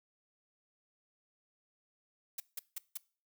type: noise bursts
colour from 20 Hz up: blue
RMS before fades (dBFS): -39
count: 4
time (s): 2.38-2.974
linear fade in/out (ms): 5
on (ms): 21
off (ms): 170
effects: noise-tail reverb RT60 0.4 s tail -22 dB re dry